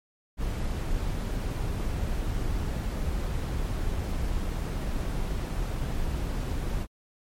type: noise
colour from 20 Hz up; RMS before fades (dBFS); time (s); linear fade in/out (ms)
brown; -29; 0.37-6.87; 50
effects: MP3 64 kbps